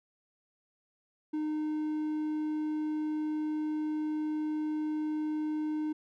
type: tone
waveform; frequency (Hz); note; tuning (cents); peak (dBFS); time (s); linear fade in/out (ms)
triangle; 306.5; D#4; -26; -28; 1.33-5.93; 10
effects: none